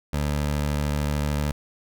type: tone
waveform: 20% pulse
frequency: 73.42 Hz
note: D2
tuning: in tune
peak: -18 dBFS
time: 0.13-1.52 s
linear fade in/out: 5 ms
effects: none